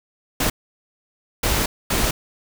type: noise bursts at uneven times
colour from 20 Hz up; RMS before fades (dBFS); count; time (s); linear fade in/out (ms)
pink; -20; 3; 0.4-0.5 / 1.43-1.66 / 1.9-2.11; 5
effects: none